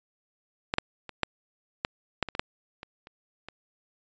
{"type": "clicks", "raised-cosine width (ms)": 0.3, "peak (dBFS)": [-10, -6, -23, -7, -10, -8, -19, -19, -8, -24, -30, -24], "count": 12, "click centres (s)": [0.739, 0.784, 1.093, 1.233, 1.849, 2.227, 2.287, 2.351, 2.395, 2.831, 3.071, 3.486], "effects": ["resampled to 16000 Hz"]}